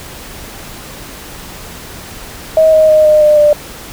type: tone with pitch steps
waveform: sine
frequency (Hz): 635 / 626.6 / 618.3 / 610.2 / 602.1 / 594.2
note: D#5 / D#5 / D#5 / D#5 / D5 / D5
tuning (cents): +35 / +12 / -11 / -34 / +43 / +20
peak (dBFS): -4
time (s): 2.57-3.53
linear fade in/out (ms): 2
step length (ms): 160
effects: pink hiss -30 dBFS RMS until 3.92 s